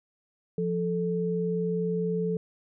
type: tone pair together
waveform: sine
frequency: 174.61 / 437.8 Hz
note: F3 / A4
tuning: 0 / -9 cents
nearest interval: octave + major third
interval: 1591 cents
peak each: -28 / -28 dBFS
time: 0.58-2.37 s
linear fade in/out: 2 ms
effects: none